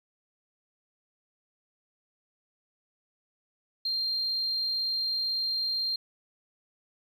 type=tone; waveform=sine; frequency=4186 Hz; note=C8; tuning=in tune; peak=-26 dBFS; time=3.85-5.96 s; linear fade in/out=5 ms; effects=tanh soft clip ceiling -22 dBFS + 10-bit